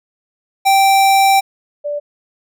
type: tone pair in turn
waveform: square / sine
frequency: 781 / 585.1 Hz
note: G5 / D5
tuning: -7 / -7 cents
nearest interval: perfect fourth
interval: 500 cents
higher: first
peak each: -9 / -18 dBFS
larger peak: first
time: 0.65-1.41 / 1.84-2 s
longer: first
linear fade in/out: 20 ms
effects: none